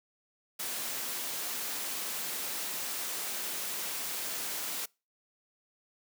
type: noise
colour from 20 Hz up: white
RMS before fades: -36 dBFS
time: 0.59-4.86 s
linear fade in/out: 10 ms
effects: noise-tail reverb RT60 0.3 s tail -26 dB re dry + high-pass 200 Hz 12 dB/octave